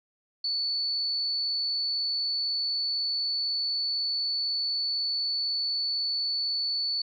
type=tone; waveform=sine; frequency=4462 Hz; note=C#8; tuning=11 cents sharp; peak=-26 dBFS; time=0.44-7.02 s; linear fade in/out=5 ms; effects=none